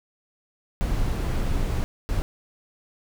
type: noise bursts at uneven times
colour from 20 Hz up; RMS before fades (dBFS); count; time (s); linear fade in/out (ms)
brown; -24; 2; 0.81-1.84 / 2.09-2.22; 0
effects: none